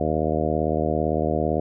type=harmonic tone; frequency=77.78 Hz; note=D#2; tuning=in tune; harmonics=1 / 2 / 3 / 4 / 5 / 6 / 7 / 8 / 9; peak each=-29 / -29 / -29 / -29 / -29 / -29 / -29 / -29 / -29 dBFS; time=0-1.6 s; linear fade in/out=5 ms; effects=none